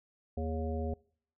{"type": "harmonic tone with a mistuned harmonic", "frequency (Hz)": 79, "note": "D#2", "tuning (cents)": 27, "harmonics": [1, 3, 5, 7, 9], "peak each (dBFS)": [-34, -39, -41, -42, -44], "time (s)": [0.37, 0.94], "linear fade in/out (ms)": 5, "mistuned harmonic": 5, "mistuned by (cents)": 63, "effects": ["noise-tail reverb RT60 0.6 s tail -25 dB re dry"]}